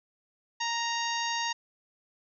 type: harmonic tone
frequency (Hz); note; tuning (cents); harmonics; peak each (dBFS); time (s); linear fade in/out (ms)
932.3; A#5; 0; 1 / 2 / 3 / 4 / 5 / 6 / 7; -32 / -35 / -37 / -38 / -39 / -40 / -40; 0.6-1.53; 10
effects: none